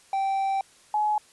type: tone pair in turn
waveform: triangle / sine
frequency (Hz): 779 / 846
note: G5 / G#5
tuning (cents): -11 / +32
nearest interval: minor second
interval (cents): 143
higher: second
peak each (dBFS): -21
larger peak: neither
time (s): 0.13-0.61 / 0.94-1.18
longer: first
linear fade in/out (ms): 2
effects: white hiss -56 dBFS RMS until 1.32 s + resampled to 24000 Hz